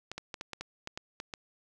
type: clicks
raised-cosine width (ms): 0.2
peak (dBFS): -21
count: 10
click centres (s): 0.116 / 0.18 / 0.342 / 0.411 / 0.533 / 0.61 / 0.874 / 0.975 / 1.201 / 1.338
effects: none